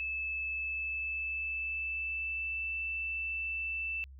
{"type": "tone with pitch glide", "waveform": "sine", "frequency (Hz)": [2615, 2653], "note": ["E7", "E7"], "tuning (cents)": [-15, 10], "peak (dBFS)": -33, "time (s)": [0, 4.04], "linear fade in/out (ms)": 0, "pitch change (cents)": 25, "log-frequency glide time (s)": [0.52, 2.79], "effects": ["added 67 Hz sine -48 dBFS peak until 4.19 s"]}